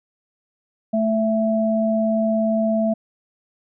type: tone pair together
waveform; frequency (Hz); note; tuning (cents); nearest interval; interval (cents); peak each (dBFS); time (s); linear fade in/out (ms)
sine; 220 / 662.7; A3 / E5; 0 / +9; octave + perfect fifth; 1909; -19 / -20; 0.93-2.94; 10
effects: none